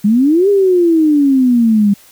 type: exponential two-way sweep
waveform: sine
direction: up then down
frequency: 198.1 to 410.1 to 198.1 Hz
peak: -7 dBFS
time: 0.04-1.94 s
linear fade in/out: 10 ms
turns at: 0.49 s
effects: white hiss -44 dBFS RMS until 2.11 s